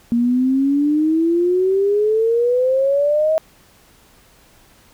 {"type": "exponential sweep", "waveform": "sine", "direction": "up", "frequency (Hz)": [233.1, 642], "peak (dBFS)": -13, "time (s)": [0.12, 3.38], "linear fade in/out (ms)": 0, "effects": ["pink hiss -51 dBFS RMS until 4.93 s"]}